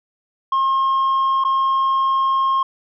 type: tone with dropouts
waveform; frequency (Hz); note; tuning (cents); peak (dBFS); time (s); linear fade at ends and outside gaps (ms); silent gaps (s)
sine; 1072; C6; +42; -12; 0.52-2.63; 5; 1.44-1.448
effects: tanh soft clip ceiling -14 dBFS